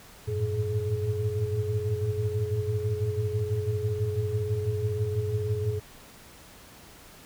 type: tone cluster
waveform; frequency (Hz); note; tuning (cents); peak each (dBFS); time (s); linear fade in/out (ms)
sine; 95.2 / 107.2 / 113.3 / 423.9; F#2 / A2 / A#2 / G#4; +50 / -45 / -49 / +35; -31; 0.27-5.8; 20
effects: pink hiss -50 dBFS RMS until 7.25 s